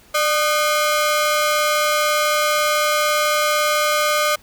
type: ring-modulated tone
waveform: sawtooth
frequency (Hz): 912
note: A#5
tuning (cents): -38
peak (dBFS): -9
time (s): 0.14-4.36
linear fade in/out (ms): 10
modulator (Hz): 315
effects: pink hiss -50 dBFS RMS until 4.42 s